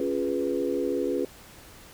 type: chord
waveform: sine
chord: C# dominant seventh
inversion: none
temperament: equal with one note detuned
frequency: 276.4 / 349.2 / 415.3 / 493.9 Hz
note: C#4 / E#4 / G#4 / B4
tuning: -5 / 0 / 0 / 0 cents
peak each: -30 dBFS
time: 0-1.25 s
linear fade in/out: 2 ms
effects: pink hiss -49 dBFS RMS until 1.93 s